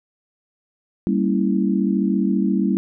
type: chord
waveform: sine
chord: G diminished seventh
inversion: none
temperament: equal with one note detuned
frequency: 196 / 230.7 / 277.2 / 329.6 Hz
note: G3 / Bb3 / Db4 / Fb4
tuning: 0 / -18 / 0 / 0 cents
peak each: -19 / -23 / -24 / -24 dBFS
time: 1.07-2.77 s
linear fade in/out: 0 ms
effects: none